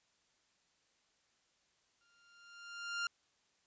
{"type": "tone with exponential growth", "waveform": "sawtooth", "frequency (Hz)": 1396.9, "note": "F6", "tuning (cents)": 0, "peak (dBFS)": -30, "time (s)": [2.01, 3.07], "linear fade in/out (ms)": 2, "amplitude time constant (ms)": 230, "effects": ["white hiss -75 dBFS RMS until 3.66 s", "resampled to 16000 Hz"]}